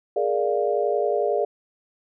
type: chord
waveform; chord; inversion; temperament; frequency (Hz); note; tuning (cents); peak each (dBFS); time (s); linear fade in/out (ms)
sine; Bb dominant seventh; third; equal; 415.3 / 466.2 / 587.3 / 698.5; Ab4 / Bb4 / D5 / F5; 0 / 0 / 0 / 0; -24 / -26 / -25 / -27; 0.16-1.45; 5
effects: none